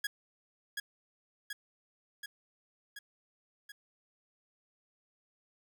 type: tone with echo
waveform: sawtooth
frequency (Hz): 1661.2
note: G#6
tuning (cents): 0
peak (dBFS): -28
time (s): 0.04-0.07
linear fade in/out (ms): 5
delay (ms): 730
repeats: 5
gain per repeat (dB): -3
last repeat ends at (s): 3.72
effects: none